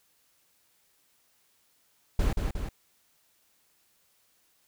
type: noise with echo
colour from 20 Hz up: brown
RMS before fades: -24 dBFS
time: 2.19-2.33 s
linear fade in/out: 5 ms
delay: 180 ms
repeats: 2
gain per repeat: -4 dB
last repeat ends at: 2.69 s
effects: white hiss -68 dBFS RMS until 4.67 s